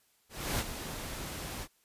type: noise with ADSR envelope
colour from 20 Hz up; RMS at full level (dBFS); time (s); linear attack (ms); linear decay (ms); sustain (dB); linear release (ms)
pink; -31; 0.29-1.68; 300; 41; -9; 58
effects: white hiss -70 dBFS RMS until 1.84 s + resampled to 32000 Hz